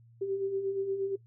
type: beating tone pair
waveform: sine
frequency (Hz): 383.2 / 391.7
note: G4 / G4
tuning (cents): -39 / -1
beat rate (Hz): 8.5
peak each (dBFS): -38 / -30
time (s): 0.21-1.16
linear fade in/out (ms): 10
effects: noise-tail reverb RT60 0.1 s tail -18 dB re dry + added 116 Hz sine -55 dBFS peak until 1.26 s